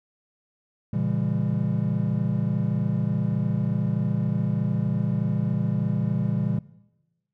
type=chord; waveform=triangle; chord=A# diminished seventh; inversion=none; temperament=just; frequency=116.54 / 139.85 / 167.82 / 201.4 Hz; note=A#2 / C#3 / E3 / G3; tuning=0 / +16 / +31 / +47 cents; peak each=-26 dBFS; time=0.93-6.59 s; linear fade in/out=5 ms; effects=noise-tail reverb RT60 1.0 s tail -19 dB re dry